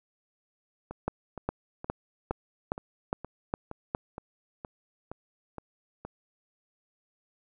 two click trains, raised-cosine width 1 ms, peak -24 / -14 dBFS, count 12 / 8, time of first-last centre 0.91-6.05 / 1.08-3.949 s, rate 2.14 / 2.44 Hz, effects none

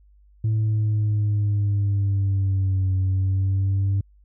sine exponential two-way sweep, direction down then up, 110 to 93.9 to 98.7 Hz, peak -16 dBFS, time 0.44-4.01 s, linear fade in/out 5 ms, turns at 2.95 s, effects tanh soft clip ceiling -17 dBFS + added 50 Hz sine -51 dBFS peak until 4.24 s

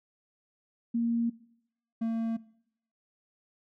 sine / triangle tone pair in turn, 233.1 / 227 Hz, A#3 / A#3, 0 / -46 cents, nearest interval unison, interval 46 cents, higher first, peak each -25 dBFS, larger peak neither, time 0.94-1.3 / 2.01-2.37 s, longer neither, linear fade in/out 10 ms, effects noise-tail reverb RT60 0.7 s tail -20 dB re dry

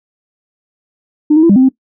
sine tone with pitch steps, 301 / 315.6 / 334.8 / 200.1 / 258.8 / 263.4 Hz, D4 / D#4 / E4 / G3 / C4 / C4, +43 / +25 / +27 / +36 / -19 / +12 cents, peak -3 dBFS, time 1.3-1.69 s, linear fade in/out 10 ms, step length 65 ms, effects noise-tail reverb RT60 0.1 s tail -19 dB re dry + tanh soft clip ceiling 0 dBFS

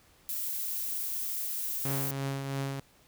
violet noise, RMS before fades -34 dBFS, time 0.29-2.11 s, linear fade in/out 0 ms
sawtooth tone with tremolo, 137.1 Hz, C#3, 19 cents flat, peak -26 dBFS, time 1.85-2.8 s, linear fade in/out 2 ms, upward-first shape triangle, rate 3 Hz, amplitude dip 45%
effects pink hiss -62 dBFS RMS until 3.07 s

